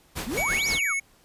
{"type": "noise with tremolo", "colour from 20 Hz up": "pink", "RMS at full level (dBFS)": -31, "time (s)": [0.15, 0.8], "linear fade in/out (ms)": 20, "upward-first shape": "sine", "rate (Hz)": 5.7, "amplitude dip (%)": 70}
{"type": "exponential two-way sweep", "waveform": "sine", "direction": "up then down", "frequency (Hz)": [196, 6030, 1090], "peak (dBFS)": -28, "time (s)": [0.26, 0.94], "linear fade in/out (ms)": 20, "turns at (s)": 0.68}
{"type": "tone with vibrato", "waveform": "square", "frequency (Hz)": 2233, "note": "C#7", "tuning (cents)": 12, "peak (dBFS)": -25, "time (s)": [0.37, 1], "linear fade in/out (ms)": 10, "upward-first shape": "sine", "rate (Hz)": 4.7, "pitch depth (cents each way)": 29}
{"effects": ["pink hiss -59 dBFS RMS until 1.24 s", "resampled to 32000 Hz"]}